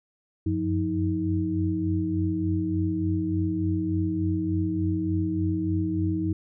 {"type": "tone cluster", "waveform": "sine", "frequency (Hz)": [90.8, 94.2, 176, 316.8], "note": ["F#2", "F#2", "F3", "D#4"], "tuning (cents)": [-32, 32, 14, 31], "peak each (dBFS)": [-33, -28, -31, -26], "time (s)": [0.46, 6.33], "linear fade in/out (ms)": 5, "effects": []}